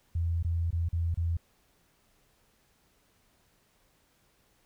sine tone with dropouts, 84.1 Hz, E2, 35 cents sharp, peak -26 dBFS, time 0.15-1.37 s, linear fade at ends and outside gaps 5 ms, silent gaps 0.428-0.446 / 0.707-0.728 / 0.887-0.929 / 1.144-1.173 s, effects pink hiss -68 dBFS RMS until 4.65 s

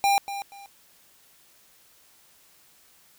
square tone with echo, 799 Hz, G5, 33 cents sharp, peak -19 dBFS, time 0.04-0.18 s, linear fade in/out 0 ms, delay 240 ms, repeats 2, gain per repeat -12 dB, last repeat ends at 0.66 s, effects white hiss -58 dBFS RMS until 3.18 s

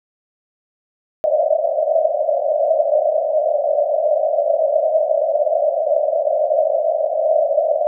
pink band-pass noise, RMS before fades -17 dBFS, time 1.24-7.87 s, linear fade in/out 0 ms, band 580 to 660 Hz, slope 96 dB/octave, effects none

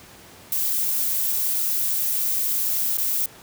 violet noise with dropouts, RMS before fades -23 dBFS, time 0.52-3.26 s, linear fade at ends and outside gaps 2 ms, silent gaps 2.972-2.982 s, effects pink hiss -46 dBFS RMS until 3.42 s + high-pass 80 Hz 12 dB/octave

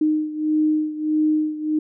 sine beating tone pair, 307.3 / 308.9 Hz, D#4 / D#4, -21 / -12 cents, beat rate 1.6 Hz, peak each -19 / -23 dBFS, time 0.01-1.79 s, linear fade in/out 5 ms, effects none

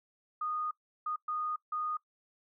sine tone bursts at uneven times, 1233 Hz, D#6, 16 cents flat, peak -32 dBFS, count 4, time 0.41-0.71 / 1.06-1.16 / 1.28-1.56 / 1.72-1.97 s, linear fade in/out 5 ms, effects noise-tail reverb RT60 0.1 s tail -19 dB re dry

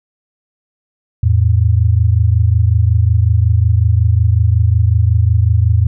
sine tone pair together, 84.55 / 110 Hz, E2 / A2, +44 / 0 cents, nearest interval perfect fourth, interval 456 cents, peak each -11 dBFS, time 1.23-5.87 s, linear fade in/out 5 ms, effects none

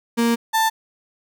35% pulse tone pair in turn, 233.3 / 887.7 Hz, A#3 / A5, +2 / +15 cents, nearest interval octave + major seventh, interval 2313 cents, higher second, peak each -14 dBFS, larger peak neither, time 0.17-0.36 / 0.53-0.7 s, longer first, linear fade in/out 20 ms, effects none

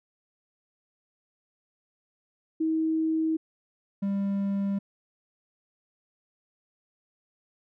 sine / triangle tone pair in turn, 319.2 / 198.32 Hz, D#4 / G3, +44 / +20 cents, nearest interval minor sixth, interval 824 cents, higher first, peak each -23 dBFS, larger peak neither, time 2.6-3.37 / 4.02-4.79 s, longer neither, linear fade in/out 10 ms, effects none

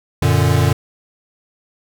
square chord, Gb augmented, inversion none, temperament equal, 92.5 / 116.54 / 146.83 Hz, Gb2 / Bb2 / D3, 0 / 0 / 0 cents, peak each -17 dBFS, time 0.22-0.73 s, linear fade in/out 5 ms, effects none

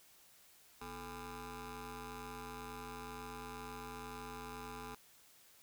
15% pulse ring-modulated tone, 190.3 Hz, F#3, 49 cents sharp, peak -36 dBFS, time 0.81-4.95 s, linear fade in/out 5 ms, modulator 625 Hz, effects white hiss -64 dBFS RMS until 5.62 s

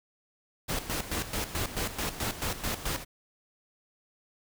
pink noise with tremolo, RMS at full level -31 dBFS, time 0.68-3.05 s, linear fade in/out 20 ms, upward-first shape square, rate 4.6 Hz, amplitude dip 70%, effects none

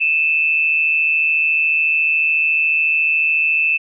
sine tone pair together, 2489 / 2643 Hz, D#7 / E7, 0 / +4 cents, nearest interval minor second, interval 104 cents, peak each -21 / -14 dBFS, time 0-3.78 s, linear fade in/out 20 ms, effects none

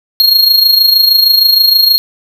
square tone with amplitude modulation, 4265 Hz, C8, 32 cents sharp, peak -3 dBFS, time 0.2-1.98 s, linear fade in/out 0 ms, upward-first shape sine, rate 26.4 Hz, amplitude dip 60%, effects 7-bit

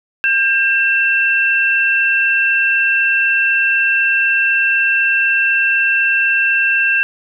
sine tone pair together, 1598 / 2688 Hz, G6 / E7, +33 / +33 cents, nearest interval major sixth, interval 900 cents, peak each -14 dBFS, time 0.24-7.03 s, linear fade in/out 0 ms, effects none

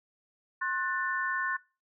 sine chord, F# diminished, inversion second, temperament just, 1065.6 / 1480 / 1776 Hz, C6 / F#6 / A6, +31 / 0 / +16 cents, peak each -33 dBFS, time 0.61-1.57 s, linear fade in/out 10 ms, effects noise-tail reverb RT60 0.3 s tail -21 dB re dry

